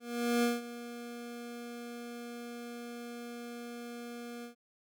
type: tone with ADSR envelope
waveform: 25% pulse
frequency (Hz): 238.2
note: A#3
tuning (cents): +38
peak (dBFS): -22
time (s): 0-4.55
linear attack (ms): 430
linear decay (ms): 180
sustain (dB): -16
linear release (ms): 110
effects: none